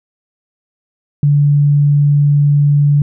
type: tone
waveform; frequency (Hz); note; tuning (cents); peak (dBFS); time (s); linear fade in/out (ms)
sine; 144.8; D3; -24; -7; 1.23-3.02; 2
effects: none